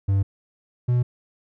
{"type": "tone pair in turn", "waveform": "triangle", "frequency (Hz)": [98, 122.83], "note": ["G2", "B2"], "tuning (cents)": [0, -9], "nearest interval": "major third", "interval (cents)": 391, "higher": "second", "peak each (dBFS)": -15, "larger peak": "neither", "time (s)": [[0.08, 0.23], [0.88, 1.03]], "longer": "neither", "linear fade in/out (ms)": 10, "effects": []}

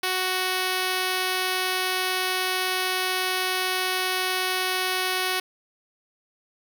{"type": "tone", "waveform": "5% pulse", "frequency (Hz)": 370.9, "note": "F#4", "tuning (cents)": 4, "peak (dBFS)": -12, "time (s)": [0.03, 5.4], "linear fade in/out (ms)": 5, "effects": []}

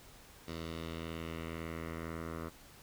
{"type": "tone with low-pass filter sweep", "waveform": "10% pulse", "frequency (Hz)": 82, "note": "E2", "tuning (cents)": -9, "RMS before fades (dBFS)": -42, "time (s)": [0.47, 2.5], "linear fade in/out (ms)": 20, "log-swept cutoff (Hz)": [4600, 1400], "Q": 1.9, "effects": ["pink hiss -57 dBFS RMS until 2.82 s"]}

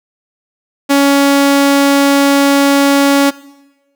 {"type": "tone", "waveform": "sawtooth", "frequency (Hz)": 280, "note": "C#4", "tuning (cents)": 18, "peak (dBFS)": -3, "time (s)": [0.89, 3.31], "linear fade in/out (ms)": 20, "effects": ["noise-tail reverb RT60 1.0 s tail -19 dB re dry"]}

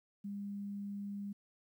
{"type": "tone", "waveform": "sine", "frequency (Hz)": 201.6, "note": "G3", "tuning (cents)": 49, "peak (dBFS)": -39, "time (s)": [0.24, 1.33], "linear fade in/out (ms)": 10, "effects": ["12-bit"]}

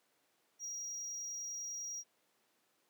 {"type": "tone", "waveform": "triangle", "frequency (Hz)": 5710, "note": "F8", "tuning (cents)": 37, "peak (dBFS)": -39, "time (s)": [0.59, 2.04], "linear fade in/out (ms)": 50, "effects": ["pink hiss -75 dBFS RMS until 2.89 s", "high-pass 300 Hz 12 dB/octave"]}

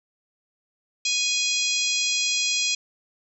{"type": "harmonic tone", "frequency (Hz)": 828, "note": "G#5", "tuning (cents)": -5, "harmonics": [3, 4, 5, 6, 7, 8, 9], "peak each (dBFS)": [-27, -28, -29, -30, -30, -31, -32], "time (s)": [1.05, 2.75], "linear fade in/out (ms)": 5, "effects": []}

